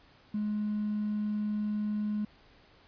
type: tone with hard clipping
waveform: triangle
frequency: 210.1 Hz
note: G#3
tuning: 20 cents sharp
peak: -29 dBFS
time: 0.34-2.25 s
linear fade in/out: 5 ms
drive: 3 dB
effects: pink hiss -60 dBFS RMS until 2.87 s + resampled to 11025 Hz